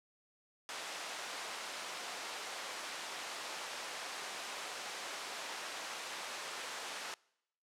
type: band-pass noise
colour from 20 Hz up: pink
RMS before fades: -44 dBFS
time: 0.69-7.14 s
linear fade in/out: 0 ms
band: 670 to 7600 Hz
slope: 12 dB/octave
effects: noise-tail reverb RT60 0.8 s tail -25 dB re dry + low-pass 12000 Hz 12 dB/octave